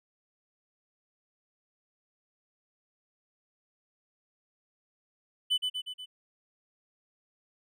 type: tone with echo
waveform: triangle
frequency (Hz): 3000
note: F#7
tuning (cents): +23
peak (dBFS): -22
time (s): 5.5-5.58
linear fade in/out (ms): 20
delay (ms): 120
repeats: 4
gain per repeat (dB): -4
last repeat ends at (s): 6.06
effects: none